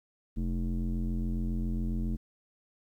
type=tone with low-pass filter; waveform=square; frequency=43.65 Hz; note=F1; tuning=in tune; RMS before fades=-31 dBFS; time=0.36-2.17 s; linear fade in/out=20 ms; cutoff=250 Hz; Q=4; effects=11-bit